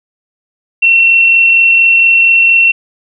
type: tone with amplitude modulation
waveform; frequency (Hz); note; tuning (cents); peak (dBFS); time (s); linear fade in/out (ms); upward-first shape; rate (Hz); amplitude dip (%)
sine; 2714; E7; +50; -3; 0.82-2.72; 10; sine; 44.3; 25
effects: none